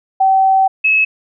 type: tone pair in turn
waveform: sine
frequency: 768 / 2583 Hz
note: G5 / E7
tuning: -36 / -36 cents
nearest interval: octave + major sixth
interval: 2100 cents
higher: second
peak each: -8 / -9 dBFS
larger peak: first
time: 0.2-0.68 / 0.84-1.05 s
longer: first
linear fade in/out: 10 ms
effects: none